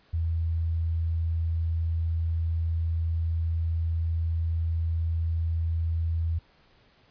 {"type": "tone", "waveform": "sine", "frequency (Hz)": 82.41, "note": "E2", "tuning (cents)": 0, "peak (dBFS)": -24, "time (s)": [0.13, 6.39], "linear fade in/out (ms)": 10, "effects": ["pink hiss -61 dBFS RMS until 7.1 s", "resampled to 11025 Hz"]}